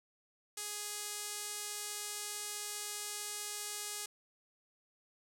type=tone with band-pass filter; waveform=sawtooth; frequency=415.3 Hz; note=G#4; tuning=in tune; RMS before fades=-42 dBFS; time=0.57-4.06 s; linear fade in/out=5 ms; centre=8600 Hz; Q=1.2; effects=none